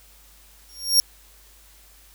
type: tone with exponential growth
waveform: sawtooth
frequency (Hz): 5570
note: F8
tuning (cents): -5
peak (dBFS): -8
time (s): 0.69-1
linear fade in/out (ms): 0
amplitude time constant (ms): 67
effects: added 50 Hz sine -53 dBFS peak until 2.14 s + white hiss -53 dBFS RMS until 2.14 s